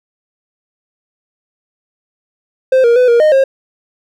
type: tone with pitch steps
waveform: triangle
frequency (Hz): 521 / 470.6 / 501 / 471.7 / 615 / 537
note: C5 / A#4 / B4 / A#4 / D#5 / C5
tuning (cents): -7 / +16 / +25 / +20 / -20 / +45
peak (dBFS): -4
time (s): 2.72-3.44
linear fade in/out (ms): 5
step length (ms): 120
effects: none